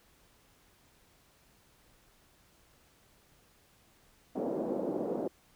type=band-pass noise; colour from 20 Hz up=white; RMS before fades=-34 dBFS; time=4.35-5.28 s; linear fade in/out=10 ms; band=210 to 550 Hz; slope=24 dB/octave; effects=pink hiss -65 dBFS RMS until 5.55 s